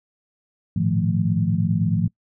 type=tone cluster; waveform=sine; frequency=106.2 / 115.5 / 154.5 / 172.4 / 218.5 Hz; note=G#2 / A#2 / D#3 / F3 / A3; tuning=+39 / -16 / -12 / -22 / -12 cents; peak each=-24 / -28 / -25 / -21 / -27 dBFS; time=0.76-2.08 s; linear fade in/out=5 ms; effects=noise-tail reverb RT60 0.1 s tail -24 dB re dry